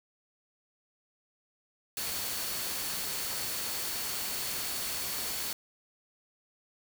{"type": "tone in noise", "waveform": "sine", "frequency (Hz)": 4435, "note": "C#8", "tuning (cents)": 0, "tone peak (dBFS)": -43, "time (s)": [1.97, 5.53], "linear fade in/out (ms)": 2, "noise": "white", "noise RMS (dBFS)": -35, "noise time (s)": [1.97, 5.53], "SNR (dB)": -11, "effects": []}